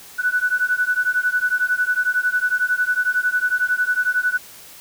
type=beating tone pair; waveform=sine; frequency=1480 / 1491 Hz; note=F#6 / F#6; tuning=0 / +13 cents; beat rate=11 Hz; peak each=-20 dBFS; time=0.18-4.38 s; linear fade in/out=20 ms; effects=white hiss -42 dBFS RMS until 4.8 s